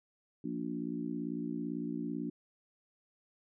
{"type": "harmonic tone with a mistuned harmonic", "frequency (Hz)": 57.9, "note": "A#1", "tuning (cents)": -11, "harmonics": [3, 4, 5, 6], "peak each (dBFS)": [-42, -39, -38, -45], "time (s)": [0.44, 2.3], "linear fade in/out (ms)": 5, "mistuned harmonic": 6, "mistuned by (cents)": 23, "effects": []}